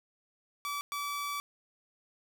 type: tone bursts at uneven times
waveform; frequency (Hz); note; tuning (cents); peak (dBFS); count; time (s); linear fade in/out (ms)
sawtooth; 1152; D6; -34; -30; 2; 0.65-0.81 / 0.92-1.4; 0
effects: none